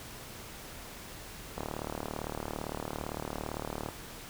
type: click train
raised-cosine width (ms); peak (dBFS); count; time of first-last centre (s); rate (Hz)
1; -21; 88; 1.58-3.888; 37.7
effects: pink hiss -46 dBFS RMS until 4.29 s